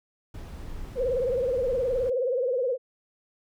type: noise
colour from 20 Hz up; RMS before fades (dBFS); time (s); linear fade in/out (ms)
brown; -38; 0.34-2.1; 5
type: tone with vibrato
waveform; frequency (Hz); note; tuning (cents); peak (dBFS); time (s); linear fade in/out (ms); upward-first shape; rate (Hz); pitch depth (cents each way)
sine; 505; B4; +39; -23; 0.95-2.78; 50; triangle; 19; 140
effects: none